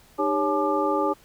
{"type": "tone cluster", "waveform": "sine", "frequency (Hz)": [306.2, 399.9, 554, 858, 1192], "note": ["D#4", "G4", "C#5", "A5", "D6"], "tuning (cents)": [-28, 35, -1, -44, 25], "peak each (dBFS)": -27, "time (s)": [0.18, 1.14], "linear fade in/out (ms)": 20, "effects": ["pink hiss -55 dBFS RMS until 1.24 s"]}